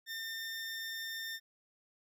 20% pulse tone, 1807 Hz, A6, 46 cents sharp, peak -34 dBFS, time 0.06-1.4 s, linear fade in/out 50 ms, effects none

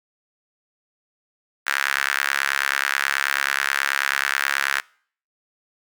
sawtooth tone with high-pass filter, 69.3 Hz, C#2, in tune, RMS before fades -23 dBFS, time 1.66-4.81 s, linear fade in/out 20 ms, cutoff 1600 Hz, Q 3.5, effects noise-tail reverb RT60 0.5 s tail -24 dB re dry

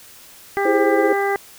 harmonic tone, 398.3 Hz, G4, 28 cents sharp, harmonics 1 / 2 / 3 / 4 / 5, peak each -20 / -22 / -29 / -28 / -26 dBFS, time 0.57-1.36 s, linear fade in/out 0 ms
sine chord, E augmented, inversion none, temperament equal, 329.6 / 415.3 / 523.3 Hz, E4 / G#4 / B#4, 0 / 0 / 0 cents, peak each -20 dBFS, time 0.65-1.13 s, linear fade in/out 5 ms
effects white hiss -44 dBFS RMS until 1.58 s

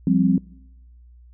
sine chord, F suspended second, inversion none, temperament equal, 174.61 / 196 / 261.6 Hz, F3 / G3 / C4, 0 / 0 / 0 cents, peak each -19 dBFS, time 0.07-0.38 s, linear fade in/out 2 ms, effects noise-tail reverb RT60 1.0 s tail -25 dB re dry + added 60 Hz sine -45 dBFS peak until 1.33 s

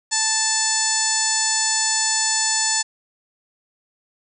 harmonic tone, 880 Hz, A5, in tune, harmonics 1 / 2 / 3 / 4 / 5 / 6 / 7 / 8 / 9 / 10, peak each -28 / -27 / -35 / -33 / -26 / -27 / -28 / -23 / -26 / -32 dBFS, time 0.11-2.83 s, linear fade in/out 20 ms, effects none

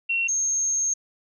sine tone pair in turn, 2728 / 6436 Hz, F7 / G8, -41 / +45 cents, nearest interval octave + minor third, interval 1486 cents, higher second, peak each -21 dBFS, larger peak neither, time 0.09-0.28 / 0.28-0.94 s, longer second, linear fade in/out 10 ms, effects none

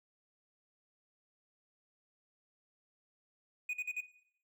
triangle tone bursts, 2477 Hz, D#7, 8 cents flat, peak -32 dBFS, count 4, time 3.69-4.007 s, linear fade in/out 5 ms, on 44 ms, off 47 ms, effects noise-tail reverb RT60 0.7 s tail -17 dB re dry

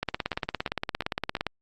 two click trains, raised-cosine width 0.3 ms, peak -11 / -21 dBFS, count 26 / 4, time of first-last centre 0.03-1.467 / 0.33-1.368 s, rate 17.4 / 2.89 Hz, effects Opus 48 kbps

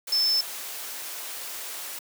sine tone in noise, 5274 Hz, E8, in tune, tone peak -20 dBFS, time 0.12-0.41 s, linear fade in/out 5 ms, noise white, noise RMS -36 dBFS, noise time 0.07-1.99 s, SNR +13 dB, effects high-pass 400 Hz 12 dB/octave

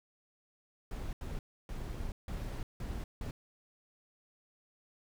brown noise bursts at uneven times, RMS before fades -39 dBFS, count 6, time 0.91-1.13 / 1.21-1.39 / 1.69-2.12 / 2.28-2.63 / 2.8-3.04 / 3.21-3.31 s, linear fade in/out 2 ms, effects none

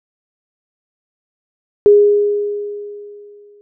sine tone with exponential decay, 411.7 Hz, G#4, 15 cents flat, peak -3 dBFS, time 1.86-3.61 s, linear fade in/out 0 ms, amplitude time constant 380 ms, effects none

